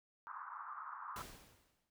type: band-pass noise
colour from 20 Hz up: white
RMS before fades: -48 dBFS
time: 0.27-1.22 s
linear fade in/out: 0 ms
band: 1000 to 1300 Hz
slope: 48 dB/octave
type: noise with exponential decay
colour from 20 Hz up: pink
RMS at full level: -47 dBFS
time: 1.16-1.9 s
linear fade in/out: 2 ms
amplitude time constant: 160 ms
effects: none